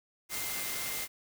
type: tone in noise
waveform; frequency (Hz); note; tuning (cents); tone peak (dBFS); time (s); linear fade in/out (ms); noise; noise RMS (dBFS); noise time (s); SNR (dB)
sine; 2092; C7; -1; -43; 0.29-1.08; 50; white; -36; 0.29-1.08; -10
effects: none